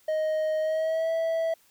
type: tone with pitch glide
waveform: triangle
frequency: 624 to 654.6 Hz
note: D#5 to E5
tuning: +5 to -12 cents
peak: -22 dBFS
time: 0.08-1.54 s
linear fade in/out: 5 ms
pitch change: +83 cents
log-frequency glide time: 0.6-1.11 s
effects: white hiss -62 dBFS RMS until 1.7 s